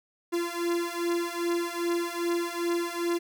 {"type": "beating tone pair", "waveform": "45% pulse", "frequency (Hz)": [342.4, 344.9], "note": ["F4", "F4"], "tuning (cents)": [-34, -22], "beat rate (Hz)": 2.5, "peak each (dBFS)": -30, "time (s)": [0.32, 3.19], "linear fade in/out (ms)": 20, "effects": []}